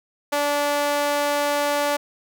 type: tone with high-pass filter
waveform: sawtooth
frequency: 290 Hz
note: D4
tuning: 22 cents flat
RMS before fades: -22 dBFS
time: 0.32-1.97 s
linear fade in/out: 10 ms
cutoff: 620 Hz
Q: 1.6
effects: none